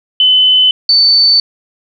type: tone pair in turn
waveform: sine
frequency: 3026 / 4526 Hz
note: F#7 / C#8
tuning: +38 / +35 cents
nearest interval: perfect fifth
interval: 697 cents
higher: second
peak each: -5 dBFS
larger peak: neither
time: 0.2-0.71 / 0.89-1.4 s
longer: neither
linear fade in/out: 2 ms
effects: none